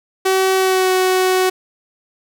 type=tone with pitch glide; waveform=sawtooth; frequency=379.6 to 372 Hz; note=F#4 to F#4; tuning=+44 to +9 cents; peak=-9 dBFS; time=0.25-1.5 s; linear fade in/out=10 ms; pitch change=-35 cents; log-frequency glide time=0.55-0.91 s; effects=none